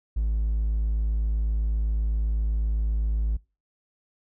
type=tone; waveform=triangle; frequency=53.9 Hz; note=A1; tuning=35 cents flat; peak=-19 dBFS; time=0.16-3.37 s; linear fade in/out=10 ms; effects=noise-tail reverb RT60 0.3 s tail -25 dB re dry + tanh soft clip ceiling -16 dBFS